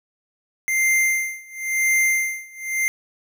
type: tone with tremolo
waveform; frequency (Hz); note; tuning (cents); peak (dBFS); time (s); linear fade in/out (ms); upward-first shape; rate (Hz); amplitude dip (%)
square; 2093; C7; 0; -16; 0.68-2.88; 0; sine; 0.96; 95
effects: none